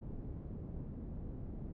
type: low-pass noise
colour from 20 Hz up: pink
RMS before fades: -44 dBFS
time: 0.01-1.73 s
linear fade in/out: 20 ms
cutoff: 280 Hz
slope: 12 dB/octave
effects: none